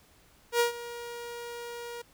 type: tone with ADSR envelope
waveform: sawtooth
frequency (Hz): 474.7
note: A#4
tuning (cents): +31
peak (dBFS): -17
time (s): 0.52-2.02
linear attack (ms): 79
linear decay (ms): 120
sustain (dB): -17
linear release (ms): 7
effects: pink hiss -61 dBFS RMS until 2.13 s